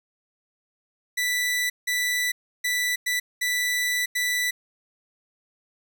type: tone bursts at uneven times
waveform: sawtooth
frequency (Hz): 1975.5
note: B6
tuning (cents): 0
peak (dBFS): -19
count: 6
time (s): 1.17-1.7 / 1.87-2.32 / 2.64-2.96 / 3.06-3.2 / 3.41-4.06 / 4.15-4.51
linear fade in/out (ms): 10
effects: none